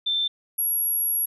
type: tone pair in turn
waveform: sine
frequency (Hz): 3557 / 11293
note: A7 / F9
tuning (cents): +18 / +18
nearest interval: octave + minor sixth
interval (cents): 2000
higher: second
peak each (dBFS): -21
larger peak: neither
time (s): 0.06-0.28 / 0.58-1.26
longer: second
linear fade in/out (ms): 10
effects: none